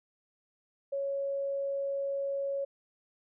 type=tone; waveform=sine; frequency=554.4 Hz; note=C#5; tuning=in tune; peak=-30 dBFS; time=0.92-2.65 s; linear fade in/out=10 ms; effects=none